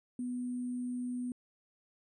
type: tone with sample-and-hold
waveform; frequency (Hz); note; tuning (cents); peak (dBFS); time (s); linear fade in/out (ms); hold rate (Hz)
sine; 247.1; B3; +1; -34; 0.19-1.32; 2; 8820
effects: resampled to 24000 Hz